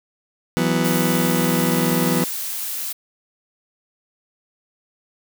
30% pulse chord, E suspended second, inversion none, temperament just, 164.81 / 185.42 / 247.2 Hz, E3 / F#3 / B3, 0 / +4 / +2 cents, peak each -19 / -20 / -19 dBFS, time 0.57-2.24 s, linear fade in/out 0 ms
blue noise, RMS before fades -27 dBFS, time 0.84-2.93 s, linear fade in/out 10 ms
effects none

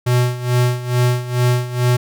square tone with tremolo, 123.47 Hz, B2, in tune, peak -12 dBFS, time 0.06-1.97 s, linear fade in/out 10 ms, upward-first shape sine, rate 2.3 Hz, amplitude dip 80%, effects none

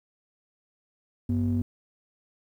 triangle ring-modulated tone, 73.42 Hz, D2, in tune, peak -18 dBFS, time 1.29-1.62 s, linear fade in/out 5 ms, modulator 169 Hz, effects 10-bit

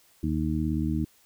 harmonic tone, 77.78 Hz, D#2, in tune, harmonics 1 / 2 / 3 / 4, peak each -30 / -30 / -30 / -30 dBFS, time 0.23-1.05 s, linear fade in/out 5 ms, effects white hiss -61 dBFS RMS until 1.25 s

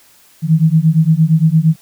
sine beating tone pair, 155.56 / 164.26 Hz, D#3 / E3, 0 / -6 cents, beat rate 8.7 Hz, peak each -11 dBFS, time 0.42-1.76 s, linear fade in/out 50 ms, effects white hiss -48 dBFS RMS until 1.81 s

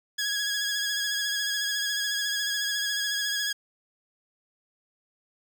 15% pulse tone with vibrato, 1661.2 Hz, G#6, in tune, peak -20 dBFS, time 0.18-3.53 s, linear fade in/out 10 ms, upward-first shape sine, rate 14 Hz, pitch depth 30 cents each way, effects none

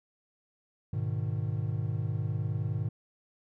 triangle chord, G# minor, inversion none, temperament equal with one note detuned, 103.83 / 123.47 / 153.6 Hz, G#2 / B2 / D#3, 0 / 0 / -22 cents, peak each -30 / -32 / -33 dBFS, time 0.93-2.89 s, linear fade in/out 5 ms, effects none

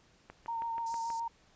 click train, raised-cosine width 0.5 ms, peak -31 dBFS, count 6, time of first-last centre 0.3-1.103 s, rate 6.23 Hz
sine tone with vibrato, 920 Hz, A#5, 23 cents flat, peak -33 dBFS, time 0.48-1.28 s, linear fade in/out 5 ms, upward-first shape sine, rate 7 Hz, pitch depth 19 cents each way
pink high-pass noise, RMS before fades -48 dBFS, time 0.86-1.2 s, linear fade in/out 5 ms, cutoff 4800 Hz, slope 48 dB/octave
effects pink hiss -65 dBFS RMS until 1.55 s + resampled to 16000 Hz

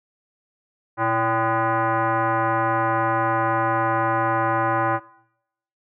sine tone with frequency modulation, 118.7 Hz, A#2, 32 cents sharp, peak -18 dBFS, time 0.97-5 s, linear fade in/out 50 ms, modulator 451 Hz, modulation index 3, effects noise-tail reverb RT60 0.8 s tail -22 dB re dry

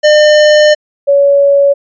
square / sine tone pair in turn, 603 / 562.7 Hz, D5 / C#5, +46 / +26 cents, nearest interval minor second, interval 120 cents, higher first, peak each -4 dBFS, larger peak neither, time 0.03-0.75 / 1.07-1.74 s, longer first, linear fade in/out 20 ms, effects resampled to 16000 Hz

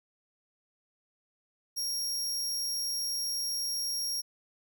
sawtooth tone, 5588 Hz, F8, in tune, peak -28 dBFS, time 1.76-4.22 s, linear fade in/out 20 ms, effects none

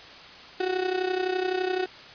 35% pulse tone with amplitude modulation, 370 Hz, F#4, in tune, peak -20 dBFS, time 0.6-1.86 s, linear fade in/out 5 ms, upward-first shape sine, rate 31.8 Hz, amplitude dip 70%, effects white hiss -45 dBFS RMS until 2.14 s + resampled to 11025 Hz

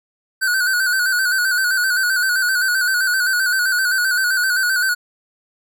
square tone with vibrato, 1500 Hz, F#6, 23 cents sharp, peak -16 dBFS, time 0.41-4.95 s, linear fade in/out 20 ms, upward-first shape square, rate 7.7 Hz, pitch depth 53 cents each way, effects none

